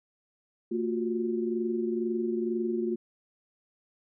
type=tone cluster; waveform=sine; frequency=226 / 354.3 / 376.4 Hz; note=A3 / F4 / F#4; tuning=+47 / +25 / +30 cents; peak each=-31 / -29 / -37 dBFS; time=0.71-2.96 s; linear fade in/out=10 ms; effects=none